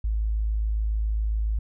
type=tone; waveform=sine; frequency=53.6 Hz; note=A1; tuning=45 cents flat; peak=-22 dBFS; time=0.04-1.59 s; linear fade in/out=5 ms; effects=none